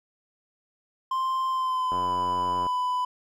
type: tone with pitch glide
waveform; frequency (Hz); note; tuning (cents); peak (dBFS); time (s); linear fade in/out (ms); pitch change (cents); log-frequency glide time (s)
triangle; 1046.5 to 998.1; C6 to B5; 0 to +18; -22; 1.11-3.05; 5; -82; 1.49-2.13
type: click train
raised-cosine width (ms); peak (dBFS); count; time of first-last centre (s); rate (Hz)
1; -21; 68; 1.92-2.666; 89.8
effects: none